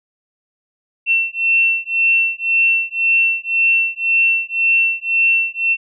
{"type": "beating tone pair", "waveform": "sine", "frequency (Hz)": [2700, 2701.9], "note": ["E7", "E7"], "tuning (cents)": [41, 42], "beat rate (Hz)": 1.9, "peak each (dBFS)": -16, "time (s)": [1.06, 5.77], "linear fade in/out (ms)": 50, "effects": []}